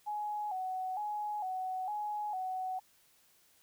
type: tone with vibrato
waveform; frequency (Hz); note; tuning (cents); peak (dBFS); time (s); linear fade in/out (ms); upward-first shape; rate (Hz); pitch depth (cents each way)
sine; 791; G5; +15; -34; 0.06-2.8; 20; square; 1.1; 100
effects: white hiss -67 dBFS RMS until 3.62 s